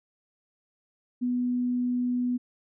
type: tone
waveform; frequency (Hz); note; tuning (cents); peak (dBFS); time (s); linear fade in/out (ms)
sine; 246.8; B3; -1; -24; 1.21-2.38; 20
effects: none